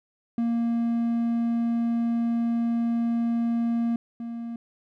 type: tone pair in turn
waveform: triangle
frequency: 233.1 / 233.1 Hz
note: A#3 / A#3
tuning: 0 / 0 cents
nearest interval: unison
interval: 0 cents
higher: neither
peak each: -20 / -29 dBFS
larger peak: first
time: 0.38-3.96 / 4.2-4.56 s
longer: first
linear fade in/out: 2 ms
effects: none